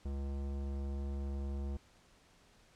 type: tone with tanh clipping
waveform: sine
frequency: 69.3 Hz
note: C#2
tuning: in tune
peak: -38 dBFS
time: 0.05-1.77 s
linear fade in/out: 5 ms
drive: 18 dB
effects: pink hiss -65 dBFS RMS until 2.75 s + low-pass 8000 Hz 12 dB/octave